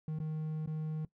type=tone with dropouts; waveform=triangle; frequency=155.9 Hz; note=D#3; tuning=4 cents sharp; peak=-32 dBFS; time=0.08-1.05 s; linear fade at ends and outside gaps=2 ms; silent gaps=0.188-0.2 / 0.66-0.674 s; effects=noise-tail reverb RT60 0.1 s tail -19 dB re dry